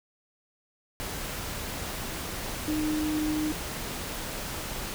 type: tone in noise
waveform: sine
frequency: 306.5 Hz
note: D#4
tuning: 26 cents flat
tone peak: -26 dBFS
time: 2.68-3.52 s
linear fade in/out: 0 ms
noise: pink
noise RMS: -35 dBFS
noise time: 1-4.94 s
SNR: +6 dB
effects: none